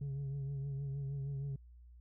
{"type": "tone with vibrato", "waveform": "sine", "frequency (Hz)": 138.59, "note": "C#3", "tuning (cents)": 0, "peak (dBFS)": -34, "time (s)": [0.01, 1.56], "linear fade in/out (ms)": 5, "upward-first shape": "triangle", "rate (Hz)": 6.4, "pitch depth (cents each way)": 49, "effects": ["tanh soft clip ceiling -36 dBFS", "added 60 Hz sine -54 dBFS peak until 2 s"]}